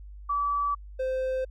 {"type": "tone pair in turn", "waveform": ["sine", "triangle"], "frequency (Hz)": [1151, 519.4], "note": ["D6", "C5"], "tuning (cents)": [-35, -13], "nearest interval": "octave + major second", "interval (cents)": 1378, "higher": "first", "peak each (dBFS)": -24, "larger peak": "neither", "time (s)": [[0.29, 0.75], [0.99, 1.45]], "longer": "neither", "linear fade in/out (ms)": 10, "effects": ["added 50 Hz sine -41 dBFS peak until 1.5 s"]}